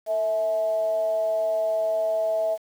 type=tone with frequency modulation; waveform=sine; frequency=650 Hz; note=E5; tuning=24 cents flat; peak=-21 dBFS; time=0.06-2.58 s; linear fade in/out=50 ms; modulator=201 Hz; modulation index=0.3; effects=8-bit